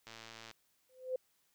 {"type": "click train", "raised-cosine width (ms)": 0.2, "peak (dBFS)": -32, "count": 51, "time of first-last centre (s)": [0.07, 0.512], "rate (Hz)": 113}
{"type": "tone with exponential growth", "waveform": "sine", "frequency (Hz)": 513, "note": "C5", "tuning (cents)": -34, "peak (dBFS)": -30, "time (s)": [0.89, 1.16], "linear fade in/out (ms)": 5, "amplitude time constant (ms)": 58}
{"effects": ["white hiss -75 dBFS RMS until 1.54 s"]}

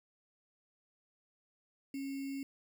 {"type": "tone with sample-and-hold", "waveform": "sine", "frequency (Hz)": 273.8, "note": "C#4", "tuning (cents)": -21, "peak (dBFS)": -37, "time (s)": [1.94, 2.43], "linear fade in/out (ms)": 2, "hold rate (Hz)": 2450, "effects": []}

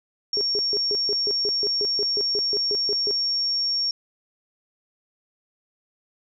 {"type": "tone", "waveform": "sine", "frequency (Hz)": 5520, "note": "F8", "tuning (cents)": -21, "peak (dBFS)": -21, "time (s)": [0.33, 3.91], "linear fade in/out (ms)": 2}
{"type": "tone bursts", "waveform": "sine", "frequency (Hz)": 415.3, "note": "G#4", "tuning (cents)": 0, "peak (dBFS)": -25, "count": 16, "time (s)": [0.37, 3.11], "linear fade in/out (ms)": 0, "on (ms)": 40, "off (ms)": 140}
{"effects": []}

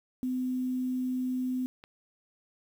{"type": "tone", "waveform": "sine", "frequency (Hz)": 254.4, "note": "C4", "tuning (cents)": -48, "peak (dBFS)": -28, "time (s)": [0.23, 1.66], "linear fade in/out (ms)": 0}
{"type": "click", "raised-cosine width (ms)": 0.3, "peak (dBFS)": -32, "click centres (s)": 1.839}
{"effects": ["9-bit"]}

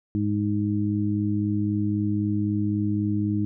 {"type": "harmonic tone", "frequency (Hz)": 103.83, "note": "G#2", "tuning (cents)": 0, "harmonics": [1, 2, 3], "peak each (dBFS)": [-26, -26, -26], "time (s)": [0.15, 3.45], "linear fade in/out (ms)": 0, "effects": []}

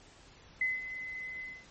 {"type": "tone with ADSR envelope", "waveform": "sine", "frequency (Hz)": 2033, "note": "B6", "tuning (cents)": 50, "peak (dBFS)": -26, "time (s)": [0.61, 1.66], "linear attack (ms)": 4, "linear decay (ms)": 190, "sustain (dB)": -12, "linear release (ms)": 250, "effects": ["pink hiss -57 dBFS RMS until 1.7 s", "MP3 32 kbps"]}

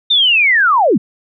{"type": "linear sweep", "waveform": "sine", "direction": "down", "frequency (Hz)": [3670, 155.56], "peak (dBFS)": -8, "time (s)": [0.1, 0.98], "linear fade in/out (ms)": 10, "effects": []}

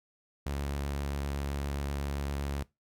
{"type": "tone with vibrato", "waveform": "sawtooth", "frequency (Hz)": 70.5, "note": "C#2", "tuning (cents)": 30, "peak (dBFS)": -28, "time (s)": [0.46, 2.63], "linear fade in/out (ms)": 5, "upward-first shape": "sine", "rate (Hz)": 7.7, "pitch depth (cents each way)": 12, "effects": ["noise-tail reverb RT60 0.2 s tail -21 dB re dry"]}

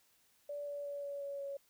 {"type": "tone with pitch steps", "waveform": "sine", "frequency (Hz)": [579, 574.7, 570.4, 566.1, 561.9, 557.7], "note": ["D5", "D5", "C#5", "C#5", "C#5", "C#5"], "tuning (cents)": [-25, -38, 49, 36, 23, 10], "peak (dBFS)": -39, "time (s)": [0.49, 1.57], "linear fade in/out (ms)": 5, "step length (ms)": 180, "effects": ["white hiss -71 dBFS RMS until 1.69 s"]}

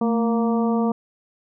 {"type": "harmonic tone with a mistuned harmonic", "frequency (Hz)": 233.1, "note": "A#3", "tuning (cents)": 0, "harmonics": [1, 2, 3, 4, 5], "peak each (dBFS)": [-19, -25, -29, -31, -33], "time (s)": [0.01, 0.92], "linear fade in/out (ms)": 5, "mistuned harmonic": 1, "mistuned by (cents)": -60, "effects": []}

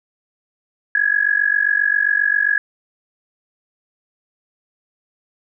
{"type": "tone with amplitude modulation", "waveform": "sine", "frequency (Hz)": 1675, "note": "G#6", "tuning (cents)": 14, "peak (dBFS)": -10, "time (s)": [0.95, 2.58], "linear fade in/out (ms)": 2, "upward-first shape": "sine", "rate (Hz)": 47.5, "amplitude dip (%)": 90, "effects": []}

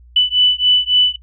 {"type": "beating tone pair", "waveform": "sine", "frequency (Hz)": [2983, 2986.6], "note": ["F#7", "F#7"], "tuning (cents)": [13, 16], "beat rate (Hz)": 3.6, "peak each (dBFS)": -14, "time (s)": [0.16, 1.16], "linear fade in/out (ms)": 5, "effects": ["noise-tail reverb RT60 0.1 s tail -24 dB re dry", "added 60 Hz sine -41 dBFS peak until 1.22 s"]}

